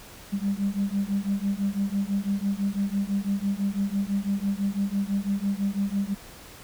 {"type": "beating tone pair", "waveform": "sine", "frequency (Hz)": [196, 202], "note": ["G3", "G#3"], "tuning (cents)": [0, -48], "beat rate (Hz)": 6, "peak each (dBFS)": -26, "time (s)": [0.32, 6.15], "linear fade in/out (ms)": 20, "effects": ["tanh soft clip ceiling -17 dBFS", "pink hiss -46 dBFS RMS until 6.63 s"]}